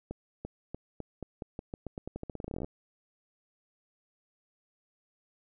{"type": "accelerating click train", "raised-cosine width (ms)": 2, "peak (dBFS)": -24, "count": 26, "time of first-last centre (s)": [0.11, 2.645], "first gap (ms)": 340, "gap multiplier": 0.87, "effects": []}